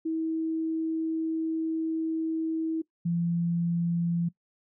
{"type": "tone pair in turn", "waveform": "sine", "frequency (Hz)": [322.1, 170.63], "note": ["E4", "F3"], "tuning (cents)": [-40, -40], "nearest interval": "major seventh", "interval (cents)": 1100, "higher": "first", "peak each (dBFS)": [-26, -24], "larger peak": "second", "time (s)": [[0.05, 2.82], [3.05, 4.29]], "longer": "first", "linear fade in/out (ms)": 10, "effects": ["noise-tail reverb RT60 0.1 s tail -20 dB re dry"]}